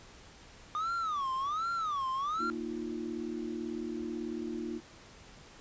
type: tone with vibrato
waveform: triangle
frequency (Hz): 1201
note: D6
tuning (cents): +38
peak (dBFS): -29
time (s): 0.75-2.5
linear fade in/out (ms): 0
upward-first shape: sine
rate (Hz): 1.3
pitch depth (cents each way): 240
type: chord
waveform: sine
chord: Bb suspended fourth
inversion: none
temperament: equal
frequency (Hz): 233.1 / 311.1 / 349.2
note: Bb3 / Eb4 / F4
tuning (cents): 0 / 0 / 0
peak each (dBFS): -39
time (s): 2.38-4.81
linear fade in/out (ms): 50
effects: pink hiss -54 dBFS RMS until 5.6 s + resampled to 16000 Hz